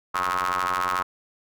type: ring-modulated tone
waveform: sawtooth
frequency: 91.3 Hz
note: F#2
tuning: 23 cents flat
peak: -16 dBFS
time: 0.14-1.03 s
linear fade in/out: 10 ms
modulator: 1180 Hz
effects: none